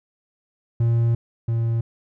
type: tone pair in turn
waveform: triangle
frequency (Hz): 116.54 / 115.2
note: A#2 / A#2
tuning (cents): 0 / -20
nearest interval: unison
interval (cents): 20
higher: first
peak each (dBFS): -14 / -17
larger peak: first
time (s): 0.8-1.15 / 1.48-1.81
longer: first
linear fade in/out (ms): 5
effects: none